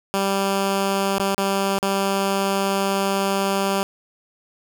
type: tone with dropouts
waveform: 10% pulse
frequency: 196 Hz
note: G3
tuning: in tune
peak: -11 dBFS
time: 0.14-3.83 s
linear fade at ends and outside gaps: 0 ms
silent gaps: 1.182-1.197 / 1.345-1.38 / 1.788-1.828 s
effects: none